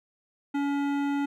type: tone with hard clipping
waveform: sine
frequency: 283.1 Hz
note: C#4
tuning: 37 cents sharp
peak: -27 dBFS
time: 0.54-1.26 s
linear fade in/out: 10 ms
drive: 15 dB
effects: none